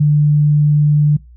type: tone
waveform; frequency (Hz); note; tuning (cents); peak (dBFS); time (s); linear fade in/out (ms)
sine; 148.4; D3; +18; -8; 0-1.17; 10
effects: noise-tail reverb RT60 0.2 s tail -23 dB re dry + added 60 Hz sine -38 dBFS peak until 1.36 s